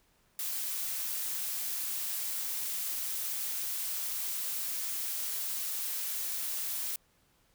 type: noise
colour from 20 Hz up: blue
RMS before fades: -35 dBFS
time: 0.39-6.96 s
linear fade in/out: 2 ms
effects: pink hiss -69 dBFS RMS until 7.54 s